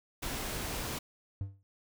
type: noise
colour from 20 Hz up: pink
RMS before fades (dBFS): -37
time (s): 0.22-0.99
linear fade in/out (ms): 10
type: tone with exponential decay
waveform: triangle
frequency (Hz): 98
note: G2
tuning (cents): 0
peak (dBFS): -28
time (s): 1.41-1.63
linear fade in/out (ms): 0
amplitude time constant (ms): 47
effects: none